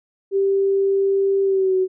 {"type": "tone with pitch glide", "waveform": "sine", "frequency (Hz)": [392, 374.1], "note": ["G4", "F#4"], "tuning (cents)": [0, 19], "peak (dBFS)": -15, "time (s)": [0.31, 1.88], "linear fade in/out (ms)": 50, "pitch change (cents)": -81, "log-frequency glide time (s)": [1.43, 1.76], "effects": []}